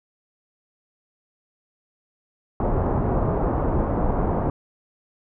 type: low-pass noise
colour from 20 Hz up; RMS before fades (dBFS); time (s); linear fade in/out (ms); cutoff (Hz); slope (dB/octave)
pink; -22; 2.6-4.5; 2; 1000; 24
effects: none